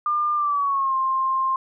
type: tone with pitch glide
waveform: sine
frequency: 1200 to 1056.8 Hz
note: D6 to C6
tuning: +37 to +17 cents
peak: -19 dBFS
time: 0.06-1.56 s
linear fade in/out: 2 ms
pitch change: -220 cents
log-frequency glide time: 0.35-0.95 s
effects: none